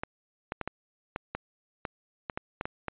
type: clicks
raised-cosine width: 0.5 ms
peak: -17 dBFS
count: 12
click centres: 0.035 / 0.521 / 0.613 / 0.676 / 1.161 / 1.35 / 1.852 / 2.298 / 2.375 / 2.611 / 2.655 / 2.883 s
effects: resampled to 8000 Hz